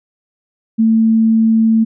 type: tone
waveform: sine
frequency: 223.5 Hz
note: A3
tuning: 27 cents sharp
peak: -8 dBFS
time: 0.78-1.85 s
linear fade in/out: 20 ms
effects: none